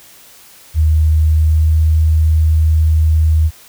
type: tone with pitch glide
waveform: sine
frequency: 78 to 78.82 Hz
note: D#2 to D#2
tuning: +5 to +23 cents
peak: -8 dBFS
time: 0.74-3.51 s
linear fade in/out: 50 ms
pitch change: +18 cents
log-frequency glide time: 1.24-1.83 s
effects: white hiss -42 dBFS RMS until 3.68 s